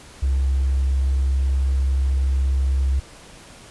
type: tone with hard clipping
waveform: sine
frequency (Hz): 67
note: C2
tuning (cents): +42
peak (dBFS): -17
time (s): 0.22-3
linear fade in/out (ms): 10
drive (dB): 1
effects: pink hiss -44 dBFS RMS until 3.7 s + resampled to 24000 Hz